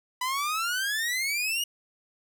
sawtooth exponential sweep, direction up, 987.8 to 2910 Hz, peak -23 dBFS, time 0.21-1.64 s, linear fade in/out 5 ms, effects none

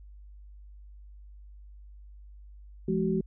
sine tone cluster, 173.8 / 213.8 / 377.8 Hz, F3 / A3 / F#4, -8 / -49 / +36 cents, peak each -29 dBFS, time 2.88-3.21 s, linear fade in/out 5 ms, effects added 50 Hz sine -46 dBFS peak until 3.26 s

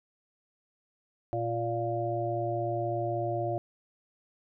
harmonic tone, 116.3 Hz, A#2, 4 cents flat, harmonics 1 / 3 / 5 / 6, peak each -34 / -34 / -34 / -33 dBFS, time 1.33-3.58 s, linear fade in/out 0 ms, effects none

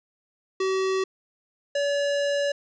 square tone pair in turn, 380.6 / 570.3 Hz, F#4 / C#5, +49 / +49 cents, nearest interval perfect fifth, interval 700 cents, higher second, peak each -23 dBFS, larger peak neither, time 0.6-1.04 / 1.75-2.52 s, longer second, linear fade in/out 5 ms, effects resampled to 16000 Hz + 10-bit

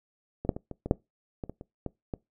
clicks, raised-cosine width 2 ms, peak -21 / -9 / -22 / -24 / -20 / -7 / -21 / -24 / -28 / -19 / -19 dBFS, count 11, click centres 0.45 / 0.492 / 0.565 / 0.713 / 0.86 / 0.911 / 1.438 / 1.496 / 1.611 / 1.863 / 2.138 s, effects noise-tail reverb RT60 0.2 s tail -23 dB re dry

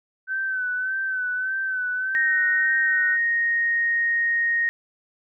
sine tone with vibrato, 1523 Hz, F#6, 50 cents sharp, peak -23 dBFS, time 0.27-3.18 s, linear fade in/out 50 ms, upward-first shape sine, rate 1.7 Hz, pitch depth 43 cents each way
sine tone, 1864.7 Hz, A#6, in tune, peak -19 dBFS, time 2.15-4.69 s, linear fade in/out 0 ms
effects none

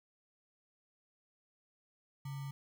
sine tone with sample-and-hold, 138.59 Hz, C#3, in tune, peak -39 dBFS, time 2.25-2.51 s, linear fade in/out 5 ms, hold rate 1050 Hz, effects none

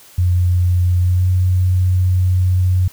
sine tone with pitch glide, 89.4 to 91.54 Hz, F2 to F#2, +41 to -18 cents, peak -11 dBFS, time 0.18-2.88 s, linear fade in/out 5 ms, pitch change +41 cents, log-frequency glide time 1-1.27 s, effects white hiss -44 dBFS RMS until 2.92 s

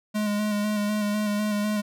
square tone with vibrato, 209 Hz, G#3, 11 cents sharp, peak -24 dBFS, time 0.14-1.82 s, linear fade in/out 20 ms, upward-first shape square, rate 4 Hz, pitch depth 21 cents each way, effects none

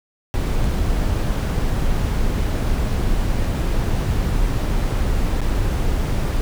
brown noise with dropouts, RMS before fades -19 dBFS, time 0.34-6.41 s, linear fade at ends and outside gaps 0 ms, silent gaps 0.639-0.642 / 5.406-5.416 s, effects none

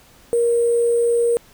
sine tone with sample-and-hold, 471.3 Hz, A#4, 19 cents sharp, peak -14 dBFS, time 0.33-1.37 s, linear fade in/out 0 ms, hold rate 8820 Hz, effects pink hiss -50 dBFS RMS until 1.53 s

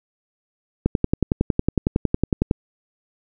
click train, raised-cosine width 3 ms, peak -4 dBFS, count 19, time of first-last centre 0.86-2.511 s, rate 10.9 Hz, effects none

